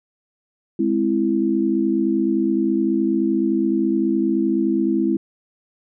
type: chord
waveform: sine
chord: Ab augmented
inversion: none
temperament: equal with one note detuned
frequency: 207.7 / 261.6 / 331.2 Hz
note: Ab3 / C4 / E4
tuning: 0 / 0 / +8 cents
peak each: -22 / -22 / -19 dBFS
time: 0.79-5.17 s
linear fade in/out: 5 ms
effects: none